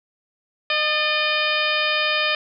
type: harmonic tone with a mistuned harmonic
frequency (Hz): 611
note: D#5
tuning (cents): -32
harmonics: 1 / 2 / 3 / 4 / 5 / 6 / 7 / 8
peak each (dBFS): -27 / -27 / -26 / -23 / -26 / -28 / -35 / -31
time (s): 0.7-2.35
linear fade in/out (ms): 2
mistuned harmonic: 3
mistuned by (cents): -50
effects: none